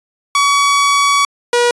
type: tone pair in turn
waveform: sawtooth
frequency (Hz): 1132 / 481.6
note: C#6 / B4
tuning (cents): +36 / -44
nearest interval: octave + minor third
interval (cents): 1480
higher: first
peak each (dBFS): -6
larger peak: neither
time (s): 0.35-1.25 / 1.53-1.71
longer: first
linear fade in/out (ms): 2
effects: resampled to 22050 Hz